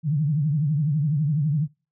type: tone with vibrato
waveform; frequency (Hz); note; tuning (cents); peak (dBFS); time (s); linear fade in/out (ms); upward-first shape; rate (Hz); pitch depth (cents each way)
sine; 148.9; D3; +24; -19; 0.03-1.68; 50; triangle; 12; 180
effects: noise-tail reverb RT60 0.3 s tail -23 dB re dry